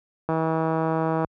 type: click train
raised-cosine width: 1 ms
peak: -11 dBFS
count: 155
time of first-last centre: 0.29-1.247 s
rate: 161 Hz
effects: high-pass 60 Hz 12 dB/octave